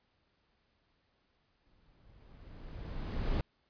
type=noise with exponential growth; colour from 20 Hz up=brown; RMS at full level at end=-30 dBFS; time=1.66-3.41 s; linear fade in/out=1 ms; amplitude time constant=380 ms; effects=pink hiss -75 dBFS RMS until 3.69 s + resampled to 11025 Hz